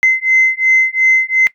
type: beating tone pair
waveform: sine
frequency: 2060 / 2062.8 Hz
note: C7 / C7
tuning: -28 / -25 cents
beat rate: 2.8 Hz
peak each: -11 dBFS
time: 0.03-1.47 s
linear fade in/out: 0 ms
effects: noise-tail reverb RT60 0.1 s tail -19 dB re dry + tanh soft clip ceiling -2 dBFS